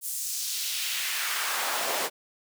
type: noise with high-pass filter sweep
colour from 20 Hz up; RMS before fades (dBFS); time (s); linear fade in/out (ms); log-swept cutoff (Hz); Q
pink; -30; 0.01-2.1; 50; 9400 to 470; 1.3
effects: none